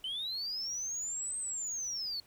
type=linear two-way sweep; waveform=sine; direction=up then down; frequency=2983 to 8340 to 4312 Hz; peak=-33 dBFS; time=0.04-2.2 s; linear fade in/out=2 ms; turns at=1.38 s; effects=tanh soft clip ceiling -32 dBFS + pink hiss -63 dBFS RMS until 2.26 s